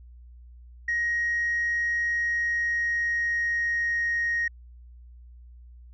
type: tone with pitch glide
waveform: sine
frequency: 1883 to 1871.1 Hz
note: A#6 to A#6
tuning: +17 to +6 cents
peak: -22 dBFS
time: 0.88-4.48 s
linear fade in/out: 5 ms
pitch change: -11 cents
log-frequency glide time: 2.04-4.07 s
effects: tanh soft clip ceiling -20 dBFS + added 60 Hz sine -45 dBFS peak until 5.93 s